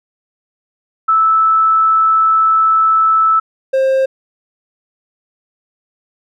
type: tone pair in turn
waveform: sine / triangle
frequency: 1312 / 531 Hz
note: E6 / C5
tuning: -9 / +25 cents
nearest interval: octave + major third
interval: 1566 cents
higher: first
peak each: -8 dBFS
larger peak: neither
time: 1.08-3.4 / 3.73-4.06 s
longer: first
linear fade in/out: 10 ms
effects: none